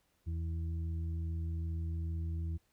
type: harmonic tone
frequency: 82.41 Hz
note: E2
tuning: in tune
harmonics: 1 / 2 / 4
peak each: -34 / -45 / -52 dBFS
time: 0.26-2.58 s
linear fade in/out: 20 ms
effects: pink hiss -75 dBFS RMS until 2.72 s